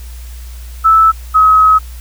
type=tone pair in turn; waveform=sine; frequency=1312 / 1275.4 Hz; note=E6 / D#6; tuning=-9 / +42 cents; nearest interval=unison; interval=49 cents; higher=first; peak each=-4 dBFS; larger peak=neither; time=0.84-1.12 / 1.34-1.79 s; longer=second; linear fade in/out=20 ms; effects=added 60 Hz sine -26 dBFS peak until 2 s + white hiss -40 dBFS RMS until 2 s